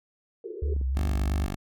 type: band-pass noise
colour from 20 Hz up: white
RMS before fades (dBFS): -38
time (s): 0.44-0.74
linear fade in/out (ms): 2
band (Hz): 350 to 460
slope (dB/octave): 96
type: tone with vibrato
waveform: sine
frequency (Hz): 68.8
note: C#2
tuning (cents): -12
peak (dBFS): -24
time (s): 0.62-1.46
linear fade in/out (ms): 5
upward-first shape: triangle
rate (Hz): 3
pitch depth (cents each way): 120
type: clicks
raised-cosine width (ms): 3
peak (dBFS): -27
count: 3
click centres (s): 0.764 / 0.813 / 1.065
type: tone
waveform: 10% pulse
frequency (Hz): 49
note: G1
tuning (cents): 0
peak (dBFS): -22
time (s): 0.95-1.56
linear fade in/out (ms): 20
effects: none